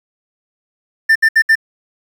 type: tone bursts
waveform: triangle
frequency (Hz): 1787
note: A6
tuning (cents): +26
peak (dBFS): -5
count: 4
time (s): 1.09-1.555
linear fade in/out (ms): 10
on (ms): 66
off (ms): 67
effects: 7-bit